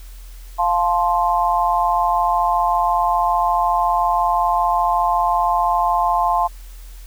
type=chord; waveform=sine; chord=F major; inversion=none; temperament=just; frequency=698.5 / 873.1 / 1047.7 Hz; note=F5 / A5 / C6; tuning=0 / -14 / +2 cents; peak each=-19 dBFS; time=0.58-6.48 s; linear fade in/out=20 ms; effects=added 42 Hz sine -34 dBFS peak until 7.06 s + white hiss -48 dBFS RMS until 7.06 s